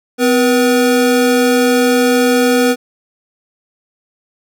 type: tone pair together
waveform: square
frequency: 254.1 / 483.9 Hz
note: B3 / B4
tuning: +49 / -35 cents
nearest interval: major seventh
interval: 1116 cents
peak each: -13 dBFS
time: 0.18-2.76 s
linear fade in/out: 50 ms
effects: none